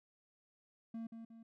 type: tone with echo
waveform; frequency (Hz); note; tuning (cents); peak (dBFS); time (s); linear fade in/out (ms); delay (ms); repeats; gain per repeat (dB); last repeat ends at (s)
triangle; 227.4; A#3; -43; -39; 0.94-1.07; 5; 180; 2; -6; 1.43
effects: none